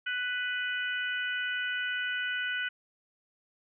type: harmonic tone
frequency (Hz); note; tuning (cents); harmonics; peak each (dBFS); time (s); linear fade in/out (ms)
495.8; B4; +7; 3 / 4 / 5 / 6; -31 / -40 / -40 / -38; 0.06-2.69; 10
effects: none